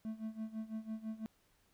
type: tone with tremolo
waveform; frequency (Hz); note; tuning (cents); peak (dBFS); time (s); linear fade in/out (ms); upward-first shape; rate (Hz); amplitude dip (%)
triangle; 220; A3; 0; -35; 0.05-1.26; 0; sine; 6; 85
effects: pink hiss -73 dBFS RMS until 1.73 s